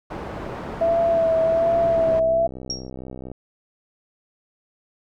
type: low-pass noise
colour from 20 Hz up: white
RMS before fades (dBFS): -32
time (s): 0.1-2.2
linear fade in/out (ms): 10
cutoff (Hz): 740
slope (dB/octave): 12
type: tone with vibrato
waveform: sine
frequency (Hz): 662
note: E5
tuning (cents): +7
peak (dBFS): -16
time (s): 0.81-2.47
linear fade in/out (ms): 5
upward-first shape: sine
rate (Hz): 1.3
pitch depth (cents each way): 30
type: click train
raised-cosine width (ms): 2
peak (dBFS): -22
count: 103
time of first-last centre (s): 1.73-3.316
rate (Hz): 64.3
type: tone with exponential decay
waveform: sine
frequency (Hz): 5590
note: F8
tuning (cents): +1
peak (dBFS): -21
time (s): 2.7-2.9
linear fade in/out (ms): 1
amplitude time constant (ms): 42
effects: none